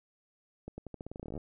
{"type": "accelerating click train", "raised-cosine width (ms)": 2, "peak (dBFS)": -28, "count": 18, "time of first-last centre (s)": [0.68, 1.377], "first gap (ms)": 100, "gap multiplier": 0.87, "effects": []}